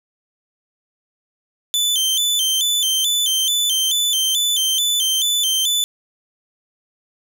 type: tone with vibrato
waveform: sawtooth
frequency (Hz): 3303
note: G#7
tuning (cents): -10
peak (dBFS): -13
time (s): 1.74-5.84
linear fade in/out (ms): 0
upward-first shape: square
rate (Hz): 2.3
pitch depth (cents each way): 97
effects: none